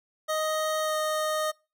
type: tone with pitch glide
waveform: 25% pulse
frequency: 624 to 619 Hz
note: D#5 to D#5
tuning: +5 to -9 cents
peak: -22 dBFS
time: 0.28-1.52 s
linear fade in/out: 20 ms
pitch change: -14 cents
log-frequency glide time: 0.82-0.95 s
effects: noise-tail reverb RT60 0.3 s tail -25 dB re dry